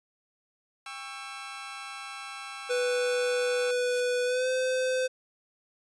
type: chord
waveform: 20% pulse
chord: C# diminished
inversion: second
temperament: just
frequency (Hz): 798.3 / 1108.7 / 1330.5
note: G5 / C#6 / E6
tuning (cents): +31 / 0 / +16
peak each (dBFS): -39 / -39 / -36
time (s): 0.86-3.71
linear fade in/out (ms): 2
type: tone with pitch glide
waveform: square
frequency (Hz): 493.9 to 513.4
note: B4 to C5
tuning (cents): 0 to -33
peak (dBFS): -26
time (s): 2.69-5.08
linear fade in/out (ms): 20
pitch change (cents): +67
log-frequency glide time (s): 4.25-4.48
type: noise with exponential growth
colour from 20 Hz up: blue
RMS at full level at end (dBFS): -39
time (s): 3.64-4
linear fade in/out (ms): 0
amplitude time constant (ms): 78
effects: resampled to 22050 Hz